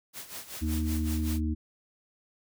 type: noise with tremolo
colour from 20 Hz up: white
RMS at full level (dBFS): -39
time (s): 0.13-1.41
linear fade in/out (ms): 50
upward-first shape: sine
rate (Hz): 5.3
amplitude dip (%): 75
type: harmonic tone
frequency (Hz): 77.78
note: D#2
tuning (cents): 0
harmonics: 1 / 3 / 4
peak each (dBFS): -28 / -33 / -34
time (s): 0.61-1.55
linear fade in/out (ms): 20
effects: none